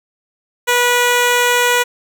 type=tone; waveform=10% pulse; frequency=487.3 Hz; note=B4; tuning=23 cents flat; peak=-3 dBFS; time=0.67-1.84 s; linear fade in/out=20 ms; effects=none